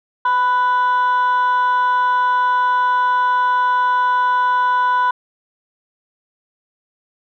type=tone pair together; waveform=sine; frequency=994.8 / 1480 Hz; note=B5 / F#6; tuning=+12 / 0 cents; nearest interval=perfect fifth; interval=688 cents; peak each=-12 / -19 dBFS; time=0.25-5.11 s; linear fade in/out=5 ms; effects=tanh soft clip ceiling -10 dBFS